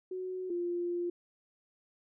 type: tone pair in turn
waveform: sine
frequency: 370 / 349.2 Hz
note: F#4 / F4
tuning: 0 / 0 cents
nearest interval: minor second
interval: 100 cents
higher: first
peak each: -35 / -31 dBFS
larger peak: second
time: 0.11-0.5 / 0.5-1.1 s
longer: second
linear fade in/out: 5 ms
effects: none